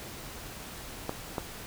clicks, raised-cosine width 1 ms, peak -16 dBFS, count 2, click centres 1.094 / 1.382 s, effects pink hiss -43 dBFS RMS until 1.66 s

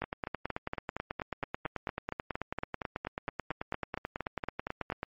two click trains, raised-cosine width 0.5 ms, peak -19 / -18 dBFS, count 22 / 47, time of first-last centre 0.04-4.901 / 0.02-5.031 s, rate 4.32 / 9.18 Hz, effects MP3 32 kbps

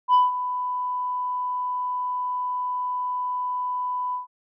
sine tone with ADSR envelope, 996 Hz, B5, 14 cents sharp, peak -10 dBFS, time 0.08-4.27 s, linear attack 60 ms, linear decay 170 ms, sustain -14 dB, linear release 130 ms, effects tanh soft clip ceiling -12 dBFS

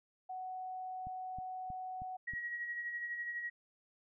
sine tone, 744 Hz, F#5, 9 cents sharp, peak -40 dBFS, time 0.29-2.17 s, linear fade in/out 10 ms
click train, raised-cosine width 5 ms, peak -37 dBFS, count 5, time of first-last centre 1.07-2.336 s, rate 3.16 Hz
sine tone with tremolo, 1905 Hz, A#6, 37 cents sharp, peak -36 dBFS, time 2.27-3.5 s, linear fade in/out 10 ms, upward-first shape sine, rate 12 Hz, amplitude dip 45%
effects none

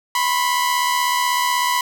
sawtooth tone pair together, 987.8 / 1064 Hz, B5 / C6, 0 / +29 cents, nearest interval minor second, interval 129 cents, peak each -14 / -20 dBFS, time 0.15-1.81 s, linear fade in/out 2 ms, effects none

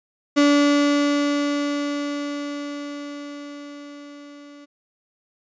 35% pulse tone with level ramp, 288.4 Hz, D4, 31 cents flat, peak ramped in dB -11 to -40 dBFS, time 0.36-4.66 s, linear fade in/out 20 ms, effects resampled to 16000 Hz

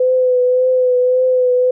sine tone with vibrato, 505 Hz, B4, 39 cents sharp, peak -10 dBFS, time 0-1.71 s, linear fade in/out 5 ms, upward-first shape triangle, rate 1.8 Hz, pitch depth 30 cents each way, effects none

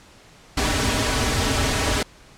pink noise with comb filter, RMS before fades -21 dBFS, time 0.57-2.03 s, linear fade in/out 5 ms, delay 5.7 ms, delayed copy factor -0.9, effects pink hiss -49 dBFS RMS until 2.37 s + low-pass 8000 Hz 12 dB/octave

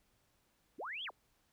sine linear two-way sweep, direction up then down, 174.61 to 3462 to 174.61 Hz, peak -40 dBFS, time 0.78-1.11 s, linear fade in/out 20 ms, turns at 1.04 s, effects pink hiss -75 dBFS RMS until 1.52 s

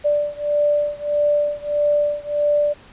sine beating tone pair, 587.3 / 588.9 Hz, D5 / D5, 0 / +5 cents, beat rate 1.6 Hz, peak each -19 / -20 dBFS, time 0.04-2.74 s, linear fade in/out 20 ms, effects pink hiss -46 dBFS RMS until 2.92 s + resampled to 8000 Hz

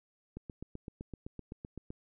click train, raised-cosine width 3 ms, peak -29 dBFS, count 13, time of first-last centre 0.37-1.905 s, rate 7.82 Hz, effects none

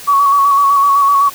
sine tone with vibrato, 1123 Hz, C#6, 22 cents sharp, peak -7 dBFS, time 0.07-1.3 s, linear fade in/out 20 ms, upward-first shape square, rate 7.9 Hz, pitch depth 27 cents each way, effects white hiss -32 dBFS RMS until 1.34 s

